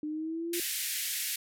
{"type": "exponential sweep", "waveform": "sine", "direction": "up", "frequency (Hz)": [300.1, 349.2], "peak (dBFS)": -32, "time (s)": [0.03, 0.6], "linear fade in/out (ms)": 2}
{"type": "band-pass noise", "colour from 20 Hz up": "white", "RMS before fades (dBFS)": -34, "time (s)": [0.53, 1.36], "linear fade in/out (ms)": 5, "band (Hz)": [1700, 15000], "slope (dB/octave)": 48}
{"effects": []}